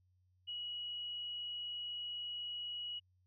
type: tone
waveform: sine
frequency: 2914 Hz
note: F#7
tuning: 27 cents flat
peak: -40 dBFS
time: 0.47-3 s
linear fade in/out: 20 ms
effects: added 91 Hz sine -70 dBFS peak until 3.26 s